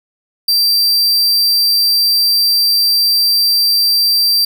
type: tone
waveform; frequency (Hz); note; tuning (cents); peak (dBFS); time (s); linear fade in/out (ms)
45% pulse; 4699; D8; 0; -9; 0.48-4.45; 5
effects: none